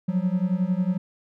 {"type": "beating tone pair", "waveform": "triangle", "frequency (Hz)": [177.7, 188.7], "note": ["F3", "F#3"], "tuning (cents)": [30, 34], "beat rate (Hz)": 11, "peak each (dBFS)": -22, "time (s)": [0.08, 0.98], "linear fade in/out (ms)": 10, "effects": []}